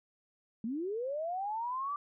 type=linear sweep; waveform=sine; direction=up; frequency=210 to 1180 Hz; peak=-33 dBFS; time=0.64-1.96 s; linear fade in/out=2 ms; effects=none